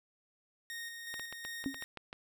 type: tone with tremolo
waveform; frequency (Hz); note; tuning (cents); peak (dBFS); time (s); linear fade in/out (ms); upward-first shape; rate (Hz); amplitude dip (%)
sawtooth; 1856; A#6; -8; -37; 0.7-1.84; 0; square; 2.7; 35
type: clicks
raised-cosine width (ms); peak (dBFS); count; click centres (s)
0.3; -27; 9; 1.141 / 1.196 / 1.326 / 1.45 / 1.641 / 1.744 / 1.824 / 1.973 / 2.129
type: tone with exponential decay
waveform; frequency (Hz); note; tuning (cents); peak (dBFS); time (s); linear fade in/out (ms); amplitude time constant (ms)
sine; 271.9; C#4; -33; -28; 1.66-1.8; 0; 29
effects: none